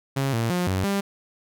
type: tone with pitch steps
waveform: sawtooth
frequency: 136.4 / 114.8 / 178.4 / 94.2 / 198.7 Hz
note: C#3 / A#2 / F3 / F#2 / G3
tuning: -28 / -26 / +37 / +32 / +24 cents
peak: -18 dBFS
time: 0.16-1.01 s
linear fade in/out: 10 ms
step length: 170 ms
effects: none